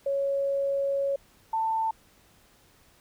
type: tone pair in turn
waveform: sine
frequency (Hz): 554.4 / 891.1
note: C#5 / A5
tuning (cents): 0 / +22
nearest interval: minor sixth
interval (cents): 822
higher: second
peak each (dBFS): -24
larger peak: neither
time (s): 0.06-1.16 / 1.53-1.91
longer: first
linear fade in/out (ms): 5
effects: pink hiss -60 dBFS RMS until 3 s